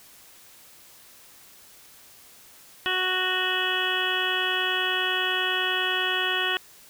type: harmonic tone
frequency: 370 Hz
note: F#4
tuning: in tune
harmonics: 1 / 2 / 3 / 4 / 5 / 7 / 8 / 9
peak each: -33 / -35 / -33 / -30 / -29 / -32 / -29 / -32 dBFS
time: 2.86-6.57 s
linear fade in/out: 0 ms
effects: white hiss -51 dBFS RMS until 6.89 s